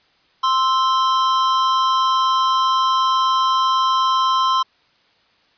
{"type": "tone pair together", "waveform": "square", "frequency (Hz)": [1046.5, 1318.5], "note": ["C6", "E6"], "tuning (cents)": [0, 0], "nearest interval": "major third", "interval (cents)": 400, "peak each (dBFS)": [-16, -23], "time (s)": [0.43, 4.63], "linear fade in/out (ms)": 10, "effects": ["white hiss -58 dBFS RMS until 5.57 s", "resampled to 11025 Hz"]}